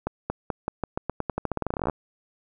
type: accelerating click train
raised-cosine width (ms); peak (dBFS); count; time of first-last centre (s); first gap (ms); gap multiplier
1; -12; 25; 0.07-1.898; 230; 0.88
effects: none